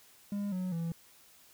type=tone with pitch steps; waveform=triangle; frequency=202.8 / 183.83 / 166.64 Hz; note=G#3 / F#3 / E3; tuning=-41 / -11 / +19 cents; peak=-30 dBFS; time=0.32-0.92 s; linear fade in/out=2 ms; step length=200 ms; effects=white hiss -60 dBFS RMS until 1.53 s